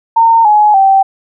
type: tone with pitch steps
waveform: sine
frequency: 913 / 842.1 / 776.7 Hz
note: A#5 / G#5 / G5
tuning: -36 / +24 / -16 cents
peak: -4 dBFS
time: 0.16-1.03 s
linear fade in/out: 10 ms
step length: 290 ms
effects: none